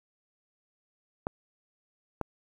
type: clicks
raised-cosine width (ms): 1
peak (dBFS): -16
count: 2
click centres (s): 1.269 / 2.213
effects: 9-bit